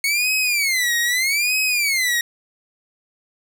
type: tone with vibrato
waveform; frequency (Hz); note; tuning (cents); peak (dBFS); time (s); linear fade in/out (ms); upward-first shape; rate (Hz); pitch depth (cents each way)
sawtooth; 2189; C#7; -22; -14; 0.04-2.21; 2; sine; 0.8; 260
effects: none